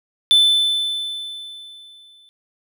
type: tone with exponential decay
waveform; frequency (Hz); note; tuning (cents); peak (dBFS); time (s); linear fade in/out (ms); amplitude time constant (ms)
triangle; 3520; A7; 0; -7; 0.31-2.29; 0; 430
effects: none